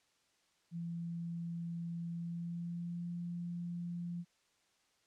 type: tone with pitch glide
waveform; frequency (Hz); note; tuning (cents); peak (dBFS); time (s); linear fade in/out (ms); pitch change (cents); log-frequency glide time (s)
sine; 169.3 to 173.06; E3 to F3; +46 to -15; -38; 0.71-4.25; 50; +39; 2.1-3.09
effects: white hiss -74 dBFS RMS until 5.06 s + low-pass 7000 Hz 12 dB/octave